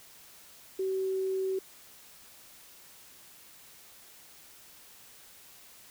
sine tone, 380.5 Hz, F#4, 48 cents sharp, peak -28 dBFS, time 0.79-1.59 s, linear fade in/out 5 ms, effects white hiss -54 dBFS RMS until 5.9 s

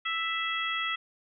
harmonic tone, 660 Hz, E5, 2 cents sharp, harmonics 2 / 3 / 4 / 5, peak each -33 / -33 / -36 / -34 dBFS, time 0.05-0.96 s, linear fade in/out 10 ms, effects none

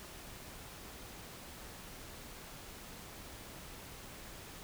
silence, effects pink hiss -50 dBFS RMS until 4.63 s

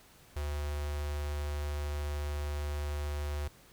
square tone with notch filter, 73.42 Hz, D2, in tune, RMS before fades -35 dBFS, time 0.36-3.48 s, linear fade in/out 5 ms, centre 210 Hz, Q 1.5, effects pink hiss -59 dBFS RMS until 3.72 s

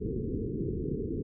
white low-pass noise, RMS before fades -33 dBFS, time 0-1.23 s, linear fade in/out 20 ms, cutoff 450 Hz, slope 96 dB/octave, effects none

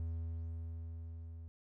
triangle tone with level ramp, 82.41 Hz, E2, in tune, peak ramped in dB -34 to -44 dBFS, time 0-1.48 s, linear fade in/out 0 ms, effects none

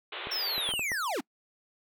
white band-pass noise, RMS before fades -39 dBFS, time 0.12-0.72 s, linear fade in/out 5 ms, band 340 to 3800 Hz, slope 96 dB/octave
clicks, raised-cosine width 1 ms, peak -24 dBFS, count 6, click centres 0.271 / 0.58 / 0.69 / 0.738 / 0.794 / 0.918 s
square linear sweep, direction down, 5520 to 205 Hz, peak -30 dBFS, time 0.31-1.21 s, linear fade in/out 10 ms
effects noise-tail reverb RT60 0.1 s tail -26 dB re dry

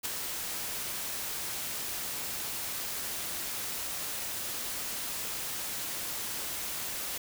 white noise with ADSR envelope, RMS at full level -31 dBFS, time 0.03-7.18 s, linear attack 25 ms, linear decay 10 ms, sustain -5 dB, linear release 5 ms, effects none

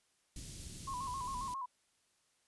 pink band-stop noise, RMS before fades -47 dBFS, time 0.36-1.54 s, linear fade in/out 2 ms, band 220 to 4600 Hz, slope 12 dB/octave
sine tone with vibrato, 1035 Hz, C6, 19 cents flat, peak -38 dBFS, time 0.87-1.66 s, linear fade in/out 10 ms, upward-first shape square, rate 7.4 Hz, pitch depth 73 cents each way
effects white hiss -75 dBFS RMS until 2.47 s + resampled to 24000 Hz

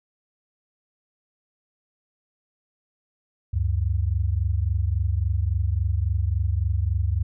sine tone pair together, 72.2 / 95.8 Hz, D2 / G2, -29 / -39 cents, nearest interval perfect fourth, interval 490 cents, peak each -23 dBFS, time 3.53-7.23 s, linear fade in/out 10 ms, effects none

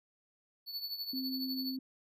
square tone with tremolo, 4451 Hz, C#8, 6 cents sharp, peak -35 dBFS, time 0.66-1.77 s, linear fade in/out 50 ms, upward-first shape triangle, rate 12 Hz, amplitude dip 75%
sine tone, 261.6 Hz, C4, in tune, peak -36 dBFS, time 1.13-1.79 s, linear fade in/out 5 ms
effects none

